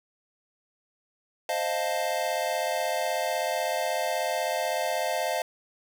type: chord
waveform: square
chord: F dominant seventh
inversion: second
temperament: equal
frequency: 523.3 / 622.3 / 698.5 / 880 Hz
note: C5 / Eb5 / F5 / A5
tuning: 0 / 0 / 0 / 0 cents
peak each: -34 / -31 / -31 / -35 dBFS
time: 1.49-5.42 s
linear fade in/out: 2 ms
effects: none